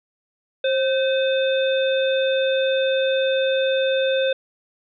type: harmonic tone with a mistuned harmonic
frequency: 513 Hz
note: C5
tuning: 34 cents flat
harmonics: 1 / 3 / 5 / 7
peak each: -18 / -29 / -31 / -28 dBFS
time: 0.64-4.33 s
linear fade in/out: 5 ms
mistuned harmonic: 1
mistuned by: +62 cents
effects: none